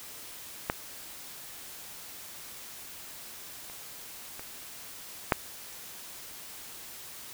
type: clicks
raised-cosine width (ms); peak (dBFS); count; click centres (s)
0.5; -11 / -30 / -26 / -6; 4; 0.699 / 3.699 / 4.395 / 5.322
effects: white hiss -45 dBFS RMS until 7.33 s